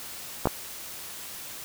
clicks, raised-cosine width 1 ms, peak -8 dBFS, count 2, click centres 0.456 / 0.472 s, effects white hiss -40 dBFS RMS until 1.64 s

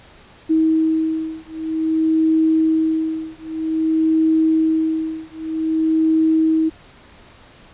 sine beating tone pair, 318.7 / 319.22 Hz, D#4 / D#4, +42 / +44 cents, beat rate 0.52 Hz, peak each -18 dBFS, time 0.49-6.7 s, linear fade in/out 20 ms, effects pink hiss -46 dBFS RMS until 7.73 s + resampled to 8000 Hz

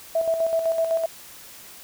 sine tone with tremolo, 656 Hz, E5, 9 cents flat, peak -18 dBFS, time 0.15-1.06 s, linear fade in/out 5 ms, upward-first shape square, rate 7.9 Hz, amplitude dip 50%, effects white hiss -44 dBFS RMS until 1.83 s

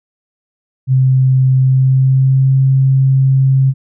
sine tone with pitch glide, 130.81 to 133.71 Hz, C3 to C3, 0 to +38 cents, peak -7 dBFS, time 0.87-3.74 s, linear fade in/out 50 ms, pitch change +38 cents, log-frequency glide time 1.57-2.55 s, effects none

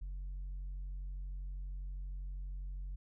sine tone with tanh clipping, 46.25 Hz, F#1, in tune, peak -40 dBFS, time 0.01-2.96 s, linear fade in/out 10 ms, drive 2 dB, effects none

